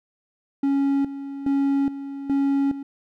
triangle tone with tremolo, 277.2 Hz, C#4, in tune, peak -16 dBFS, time 0.63-2.83 s, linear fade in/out 5 ms, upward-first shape square, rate 1.2 Hz, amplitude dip 75%, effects none

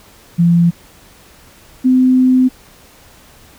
sine tone pair in turn, 171 / 256.2 Hz, F3 / C4, -36 / -36 cents, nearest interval perfect fifth, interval 700 cents, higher second, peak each -7 dBFS, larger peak neither, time 0.38-0.71 / 1.84-2.49 s, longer second, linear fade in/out 20 ms, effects pink hiss -44 dBFS RMS until 3.58 s

